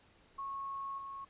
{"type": "tone with level steps", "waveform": "sine", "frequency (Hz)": 1097, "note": "C#6", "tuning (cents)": -18, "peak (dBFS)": [-38, -42], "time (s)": [0.38, 1.25], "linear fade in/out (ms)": 10, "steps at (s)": 0.98, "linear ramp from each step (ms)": 2, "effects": ["pink hiss -65 dBFS RMS until 1.29 s", "resampled to 8000 Hz"]}